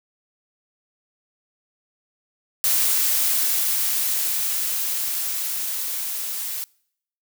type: noise with level ramp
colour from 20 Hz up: blue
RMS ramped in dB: -19 to -29 dBFS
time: 2.64-6.64 s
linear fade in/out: 0 ms
effects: noise-tail reverb RT60 0.7 s tail -26 dB re dry